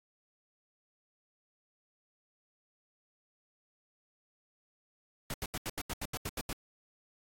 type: noise bursts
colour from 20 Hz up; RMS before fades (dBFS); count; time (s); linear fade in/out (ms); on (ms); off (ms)
pink; -37; 11; 5.3-6.53; 2; 40; 79
effects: AAC 64 kbps